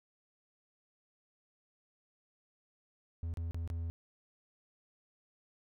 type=tone with dropouts; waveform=triangle; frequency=83.3 Hz; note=E2; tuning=19 cents sharp; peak=-33 dBFS; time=3.23-3.9 s; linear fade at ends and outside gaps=0 ms; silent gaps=3.339-3.372 / 3.51-3.545 / 3.676-3.701 s; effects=none